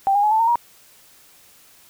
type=tone with pitch steps; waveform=sine; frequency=784 / 814.5 / 846.1 / 879 / 913.2 / 948.6 Hz; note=G5 / G#5 / G#5 / A5 / A#5 / A#5; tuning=0 / -34 / +32 / -2 / -36 / +30 cents; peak=-14 dBFS; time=0.07-0.556 s; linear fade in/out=0 ms; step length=81 ms; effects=white hiss -51 dBFS RMS until 1.89 s